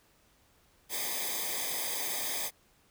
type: noise with comb filter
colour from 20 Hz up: white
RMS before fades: -34 dBFS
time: 0.89-2.51 s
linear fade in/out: 50 ms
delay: 0.71 ms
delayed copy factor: -0.95
effects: pink hiss -66 dBFS RMS until 2.9 s